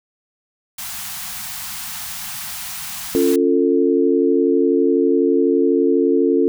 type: band-stop noise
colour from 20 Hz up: white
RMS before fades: -29 dBFS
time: 0.78-3.36 s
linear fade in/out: 5 ms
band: 240 to 680 Hz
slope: 96 dB/octave
type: chord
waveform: sine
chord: Db augmented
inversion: none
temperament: equal with one note detuned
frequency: 277.2 / 349.2 / 445.4 Hz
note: Db4 / F4 / A4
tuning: 0 / 0 / +21 cents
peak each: -17 dBFS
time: 3.15-6.48 s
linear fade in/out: 0 ms
effects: none